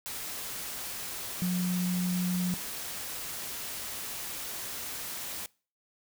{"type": "tone in noise", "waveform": "sine", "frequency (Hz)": 180, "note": "F#3", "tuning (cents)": -47, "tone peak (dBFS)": -26, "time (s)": [1.42, 2.54], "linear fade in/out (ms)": 0, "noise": "white", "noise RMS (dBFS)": -38, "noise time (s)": [0.06, 5.46], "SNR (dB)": 9, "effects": ["noise-tail reverb RT60 0.4 s tail -24 dB re dry"]}